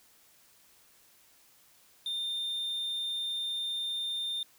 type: tone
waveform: triangle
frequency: 3615 Hz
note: A7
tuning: 46 cents sharp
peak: -30 dBFS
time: 2.06-4.43 s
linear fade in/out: 2 ms
effects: white hiss -62 dBFS RMS until 4.58 s